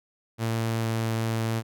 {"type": "tone with pitch glide", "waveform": "sawtooth", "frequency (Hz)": [113.6, 112.95], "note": ["A#2", "A2"], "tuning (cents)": [-44, 46], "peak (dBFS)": -21, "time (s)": [0.38, 1.63], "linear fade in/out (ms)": 50, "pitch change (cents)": -10, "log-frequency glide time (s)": [0.8, 0.87], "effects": []}